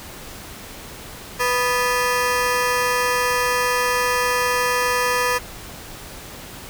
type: ring-modulated tone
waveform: 20% pulse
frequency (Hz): 740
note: F#5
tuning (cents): 0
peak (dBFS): -10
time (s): 1.39-5.39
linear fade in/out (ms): 20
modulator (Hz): 245
effects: pink hiss -37 dBFS RMS until 6.69 s